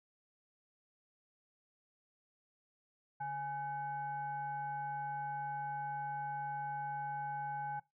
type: tone with frequency modulation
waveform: sine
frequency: 833 Hz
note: G#5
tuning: 5 cents sharp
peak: -37 dBFS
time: 3.2-7.8 s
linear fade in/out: 10 ms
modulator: 690 Hz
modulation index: 0.56
effects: noise-tail reverb RT60 0.2 s tail -19 dB re dry